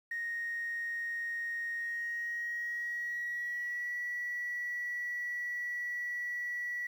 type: tone with pitch glide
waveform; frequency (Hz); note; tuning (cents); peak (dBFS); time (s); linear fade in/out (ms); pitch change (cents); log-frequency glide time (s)
sine; 1864.7 to 1942.8; A#6 to B6; 0 to -29; -33; 0.11-6.87; 5; +71; 1.76-3.96
effects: tanh soft clip ceiling -30 dBFS + 10-bit